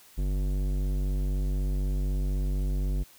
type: tone with tanh clipping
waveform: sine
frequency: 48.01 Hz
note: G1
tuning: 35 cents flat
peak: -27 dBFS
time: 0.17-3.04 s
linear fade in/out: 20 ms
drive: 16 dB
effects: white hiss -55 dBFS RMS until 3.18 s